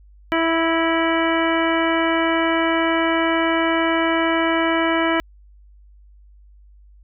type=harmonic tone with a mistuned harmonic; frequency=328.9 Hz; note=E4; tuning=4 cents flat; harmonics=1 / 2 / 3 / 4 / 5 / 6 / 7 / 9; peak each=-20 / -23 / -25 / -26 / -27 / -28 / -28 / -30 dBFS; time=0.32-5.2 s; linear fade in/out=0 ms; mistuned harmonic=6; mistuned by=-27 cents; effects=added 50 Hz sine -45 dBFS peak until 7.03 s